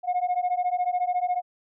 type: beating tone pair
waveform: sine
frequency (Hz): 714 / 728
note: F5 / F#5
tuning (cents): +38 / -28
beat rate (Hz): 14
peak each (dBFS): -24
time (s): 0.03-1.42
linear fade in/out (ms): 50
effects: tanh soft clip ceiling -19 dBFS

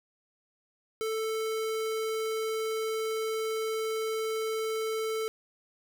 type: tone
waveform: square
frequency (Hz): 441.2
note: A4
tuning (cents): +5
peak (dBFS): -30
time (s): 1.01-5.28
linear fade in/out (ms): 0
effects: none

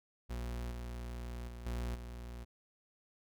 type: tone with level steps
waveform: 40% pulse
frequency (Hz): 59.6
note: A#1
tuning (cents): +39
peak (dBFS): -37 / -40 / -44 / -35 / -43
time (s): 0.29-2.45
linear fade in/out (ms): 20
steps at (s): 0.71 / 1.48 / 1.66 / 1.95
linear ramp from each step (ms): 2
effects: none

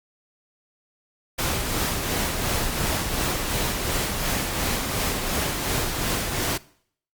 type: noise with tremolo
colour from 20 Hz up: pink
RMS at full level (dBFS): -24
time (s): 1.38-6.58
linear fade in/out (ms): 10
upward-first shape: sine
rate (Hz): 2.8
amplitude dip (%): 35
effects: noise-tail reverb RT60 0.6 s tail -21 dB re dry + Opus 48 kbps

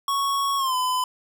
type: tone with pitch glide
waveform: square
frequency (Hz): 1108.7 to 1010.8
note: C#6 to B5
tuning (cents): 0 to +40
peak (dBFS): -22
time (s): 0.08-1.04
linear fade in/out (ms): 2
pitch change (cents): -160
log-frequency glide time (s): 0.57-0.75
effects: none

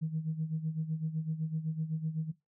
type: tone with tremolo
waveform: sine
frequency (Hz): 158.4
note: D#3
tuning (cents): +31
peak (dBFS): -28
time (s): 0.01-2.32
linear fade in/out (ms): 20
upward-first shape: sine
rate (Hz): 7.9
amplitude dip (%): 75
effects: noise-tail reverb RT60 0.2 s tail -19 dB re dry + tanh soft clip ceiling -24 dBFS

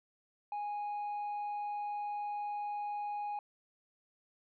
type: tone with tanh clipping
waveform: triangle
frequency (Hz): 827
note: G#5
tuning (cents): -8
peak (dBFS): -36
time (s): 0.52-3.39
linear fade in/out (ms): 2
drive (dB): 7
effects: none

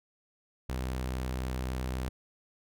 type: tone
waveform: sawtooth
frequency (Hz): 63.7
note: C2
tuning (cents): -46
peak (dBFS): -28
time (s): 0.69-2.09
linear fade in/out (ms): 5
effects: none

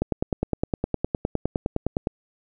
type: click train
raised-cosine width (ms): 2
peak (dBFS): -9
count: 21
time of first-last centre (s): 0.02-2.071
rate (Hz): 9.75
effects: none

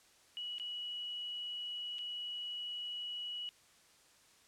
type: tone with dropouts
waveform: sine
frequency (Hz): 2928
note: F#7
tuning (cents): -19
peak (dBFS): -39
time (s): 0.37-3.49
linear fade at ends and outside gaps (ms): 0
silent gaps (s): 0.583-0.598 / 1.984-1.99
effects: white hiss -65 dBFS RMS until 4.47 s + low-pass 9000 Hz 12 dB/octave

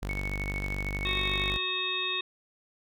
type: tone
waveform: sawtooth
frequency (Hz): 49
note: G1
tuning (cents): 0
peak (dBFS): -28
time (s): 0.02-1.58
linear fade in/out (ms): 10
type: tone with tremolo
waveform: sine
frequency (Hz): 2217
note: C#7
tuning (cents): 0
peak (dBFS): -31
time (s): 0.09-1.5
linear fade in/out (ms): 2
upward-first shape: sine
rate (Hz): 13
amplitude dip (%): 75
type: harmonic tone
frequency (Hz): 369.9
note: F#4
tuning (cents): 0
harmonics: 1 / 3 / 5 / 7 / 9 / 10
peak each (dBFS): -40 / -38 / -40 / -33 / -42 / -31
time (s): 1.05-2.21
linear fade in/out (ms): 5
effects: none

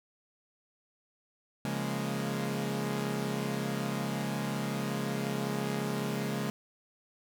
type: chord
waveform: sawtooth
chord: Bb minor seventh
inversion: first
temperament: equal with one note detuned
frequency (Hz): 138.59 / 173.41 / 207.7 / 233.1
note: Db3 / F3 / Ab3 / Bb3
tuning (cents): 0 / -12 / 0 / 0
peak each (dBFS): -32 / -35 / -31 / -35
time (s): 1.65-6.5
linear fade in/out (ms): 0
effects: none

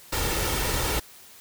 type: noise with comb filter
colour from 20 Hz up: pink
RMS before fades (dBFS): -26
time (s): 0.12-1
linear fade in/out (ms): 10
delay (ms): 2.2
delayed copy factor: +0.5
effects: white hiss -49 dBFS RMS until 1.4 s

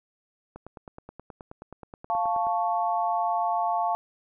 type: click train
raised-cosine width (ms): 1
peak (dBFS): -27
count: 19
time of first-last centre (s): 0.56-2.469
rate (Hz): 9.43
type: chord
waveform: sine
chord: F augmented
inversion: none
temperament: equal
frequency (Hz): 698.5 / 880 / 1108.7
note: F5 / A5 / C#6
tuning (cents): 0 / 0 / 0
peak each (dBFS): -26 / -27 / -31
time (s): 2.1-3.95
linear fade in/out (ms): 0
effects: none

